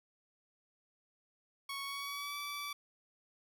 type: tone with pitch glide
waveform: 15% pulse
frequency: 1108.7 to 1155.1 Hz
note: C#6 to D6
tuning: 0 to -29 cents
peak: -33 dBFS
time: 1.69-2.73 s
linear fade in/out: 5 ms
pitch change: +71 cents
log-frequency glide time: 1.83-2.37 s
effects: none